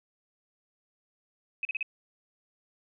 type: tone bursts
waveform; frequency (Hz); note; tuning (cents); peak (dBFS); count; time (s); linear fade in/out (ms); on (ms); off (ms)
sine; 2543; D#7; +37; -28; 4; 1.63-1.828; 2; 21; 38
effects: none